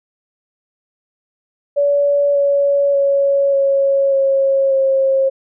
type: tone with pitch steps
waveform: sine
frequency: 571 / 564.1 / 557.3 / 550.6 / 544 / 537.4 Hz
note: D5 / C#5 / C#5 / C#5 / C#5 / C5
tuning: -49 / +30 / +9 / -12 / -33 / +46 cents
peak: -11 dBFS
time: 1.76-5.3 s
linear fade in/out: 20 ms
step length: 590 ms
effects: none